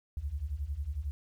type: beating tone pair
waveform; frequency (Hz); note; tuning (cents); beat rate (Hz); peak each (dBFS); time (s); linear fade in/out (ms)
sine; 65.41 / 76.41; C2 / D#2; 0 / -31; 11; -37 / -35; 0.17-1.11; 0
effects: 11-bit